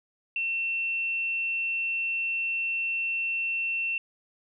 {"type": "tone", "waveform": "sine", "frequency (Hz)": 2700, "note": "E7", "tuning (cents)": 41, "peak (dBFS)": -26, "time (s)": [0.36, 3.98], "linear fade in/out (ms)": 2, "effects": []}